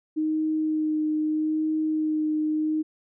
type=tone with vibrato; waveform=sine; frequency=310 Hz; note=D#4; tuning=6 cents flat; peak=-22 dBFS; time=0.16-2.83 s; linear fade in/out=20 ms; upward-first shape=sine; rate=0.79 Hz; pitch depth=14 cents each way; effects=none